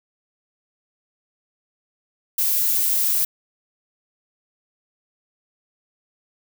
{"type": "noise", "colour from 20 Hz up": "violet", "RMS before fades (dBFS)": -20, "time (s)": [2.38, 3.25], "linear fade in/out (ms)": 5, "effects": []}